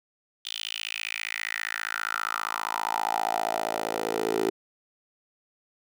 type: tone with high-pass filter sweep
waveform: 10% pulse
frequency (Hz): 55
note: A1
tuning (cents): 0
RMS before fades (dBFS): -30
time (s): 0.45-4.5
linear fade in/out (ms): 5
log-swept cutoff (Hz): 3400 to 390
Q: 5
effects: none